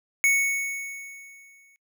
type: tone with exponential decay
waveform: square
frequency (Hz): 2217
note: C#7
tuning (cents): 0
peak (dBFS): -17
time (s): 0.24-1.76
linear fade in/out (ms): 0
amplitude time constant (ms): 330
effects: noise-tail reverb RT60 0.1 s tail -25 dB re dry